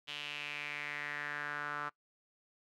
sawtooth tone with band-pass filter sweep, 146.83 Hz, D3, in tune, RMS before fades -41 dBFS, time 0.07-1.9 s, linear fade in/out 20 ms, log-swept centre 3100 to 1300 Hz, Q 4.4, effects noise-tail reverb RT60 0.1 s tail -21 dB re dry

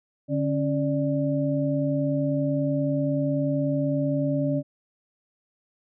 sine tone cluster, 145.4 / 275.8 / 588 Hz, D3 / C#4 / D5, -17 / -9 / +2 cents, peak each -26 / -25 / -28 dBFS, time 0.28-4.63 s, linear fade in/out 50 ms, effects none

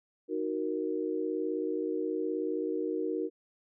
sine chord, D# minor, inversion none, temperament equal, 311.1 / 370 / 466.2 Hz, D#4 / F#4 / A#4, 0 / 0 / 0 cents, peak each -34 dBFS, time 0.28-3.3 s, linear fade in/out 50 ms, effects none

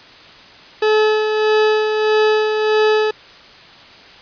40% pulse tone with tremolo, 430 Hz, A4, 40 cents flat, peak -10 dBFS, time 0.82-3.11 s, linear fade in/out 5 ms, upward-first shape sine, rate 1.6 Hz, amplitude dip 45%, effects white hiss -41 dBFS RMS until 4.21 s + resampled to 11025 Hz

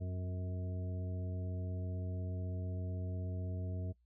harmonic tone with a mistuned harmonic, 91.6 Hz, F#2, 17 cents flat, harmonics 1 / 2 / 3 / 4 / 5 / 7, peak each -37 / -47 / -51 / -54 / -54 / -53 dBFS, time 0-3.93 s, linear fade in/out 20 ms, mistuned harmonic 3, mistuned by -34 cents, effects noise-tail reverb RT60 0.1 s tail -22 dB re dry + added 60 Hz sine -69 dBFS peak until 4.05 s

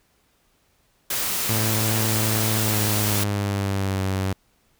white noise, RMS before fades -25 dBFS, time 1.1-3.24 s, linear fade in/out 5 ms
sawtooth tone with pitch glide, 109.7 to 95.5 Hz, A2 to G2, -5 to -45 cents, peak -18 dBFS, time 1.49-4.33 s, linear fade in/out 5 ms, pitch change -240 cents, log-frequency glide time 2.46-4.03 s
effects pink hiss -64 dBFS RMS until 4.79 s

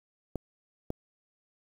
clicks, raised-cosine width 2 ms, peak -19 dBFS, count 2, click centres 0.357 / 0.904 s, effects 8-bit

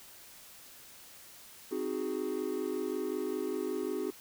triangle chord, Ab dominant seventh, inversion first, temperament equal, 261.6 / 311.1 / 370 / 415.3 Hz, C4 / Eb4 / Gb4 / Ab4, 0 / 0 / 0 / 0 cents, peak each -38 / -37 / -34 / -35 dBFS, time 1.71-4.11 s, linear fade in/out 10 ms, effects white hiss -53 dBFS RMS until 4.2 s

